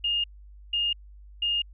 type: tone bursts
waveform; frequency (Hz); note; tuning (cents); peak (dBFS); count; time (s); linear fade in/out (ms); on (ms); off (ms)
sine; 2834; F7; +25; -23; 3; 0.04-1.62; 5; 200; 490
effects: added 50 Hz sine -45 dBFS peak until 1.73 s